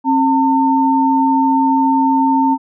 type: tone pair together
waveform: sine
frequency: 268.5 / 903 Hz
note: C4 / A5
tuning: +45 / +45 cents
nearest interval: octave + major sixth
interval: 2100 cents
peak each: -13 dBFS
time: 0.04-2.58 s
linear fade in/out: 50 ms
effects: none

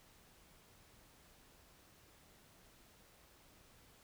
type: silence
effects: pink hiss -65 dBFS RMS until 4.03 s

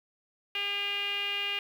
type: tone with low-pass filter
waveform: 5% pulse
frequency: 403.8 Hz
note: G#4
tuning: 49 cents flat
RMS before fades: -32 dBFS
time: 0.55-1.59 s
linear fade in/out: 2 ms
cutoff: 2700 Hz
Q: 9.2
effects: 9-bit

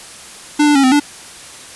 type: tone with pitch steps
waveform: square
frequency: 296.8 / 294.1 / 274.3 / 258.1 / 291.5 Hz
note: D4 / D4 / C#4 / C4 / D4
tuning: +18 / +3 / -18 / -23 / -13 cents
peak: -9 dBFS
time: 0.59-1 s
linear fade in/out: 10 ms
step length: 82 ms
effects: white hiss -35 dBFS RMS until 1.75 s + resampled to 24000 Hz

